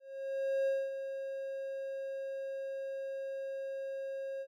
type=tone with ADSR envelope; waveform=triangle; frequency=541 Hz; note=C#5; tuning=42 cents flat; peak=-26 dBFS; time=0-4.47 s; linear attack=670 ms; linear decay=230 ms; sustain=-9 dB; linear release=58 ms; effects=none